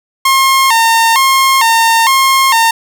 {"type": "tone with vibrato", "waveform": "sawtooth", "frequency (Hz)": 987.8, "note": "B5", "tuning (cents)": 0, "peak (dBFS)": -3, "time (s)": [0.25, 2.71], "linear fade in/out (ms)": 5, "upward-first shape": "square", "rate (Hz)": 1.1, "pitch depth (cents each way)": 140, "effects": []}